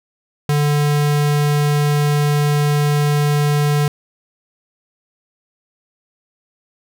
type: tone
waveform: square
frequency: 146.83 Hz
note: D3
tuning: in tune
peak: -14 dBFS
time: 0.49-3.88 s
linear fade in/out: 2 ms
effects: none